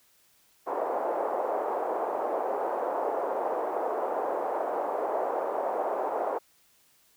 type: band-pass noise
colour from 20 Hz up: white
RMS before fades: -30 dBFS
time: 0.66-6.39 s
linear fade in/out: 20 ms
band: 420 to 830 Hz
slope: 24 dB/octave
effects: white hiss -64 dBFS RMS until 7.16 s